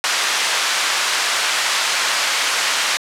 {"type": "band-pass noise", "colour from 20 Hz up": "pink", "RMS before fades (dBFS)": -19, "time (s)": [0.04, 2.97], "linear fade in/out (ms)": 0, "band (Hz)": [1200, 7300], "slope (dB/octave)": 12, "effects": ["low-pass 12000 Hz 12 dB/octave"]}